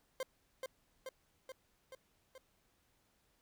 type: tone with echo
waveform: 40% pulse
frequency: 524 Hz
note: C5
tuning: 2 cents sharp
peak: -36 dBFS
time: 0.2-0.23 s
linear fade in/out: 2 ms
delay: 430 ms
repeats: 5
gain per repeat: -3 dB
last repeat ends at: 2.38 s
effects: pink hiss -75 dBFS RMS until 3.41 s